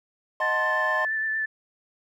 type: chord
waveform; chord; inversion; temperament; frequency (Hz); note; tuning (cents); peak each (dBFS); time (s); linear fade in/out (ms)
triangle; D# diminished seventh; none; equal; 622.3 / 740 / 880 / 1046.5; D#5 / F#5 / A5 / C6; 0 / 0 / 0 / 0; -27 / -32 / -32 / -26; 0.4-1.05; 2
type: tone with vibrato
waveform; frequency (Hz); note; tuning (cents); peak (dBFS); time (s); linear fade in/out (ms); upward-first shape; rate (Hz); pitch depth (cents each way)
sine; 1760; A6; 0; -24; 0.41-1.46; 10; sine; 8.6; 16
effects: none